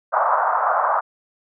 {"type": "band-pass noise", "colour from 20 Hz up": "white", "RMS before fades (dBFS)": -19, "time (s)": [0.12, 1.01], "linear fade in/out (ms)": 20, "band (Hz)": [610, 1300], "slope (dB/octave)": 48, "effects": []}